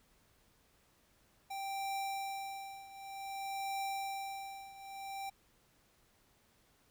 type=tone with tremolo; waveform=square; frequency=784 Hz; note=G5; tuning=in tune; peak=-36 dBFS; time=1.5-5.3 s; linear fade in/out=10 ms; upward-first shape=triangle; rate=0.54 Hz; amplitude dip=85%; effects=pink hiss -70 dBFS RMS until 6.9 s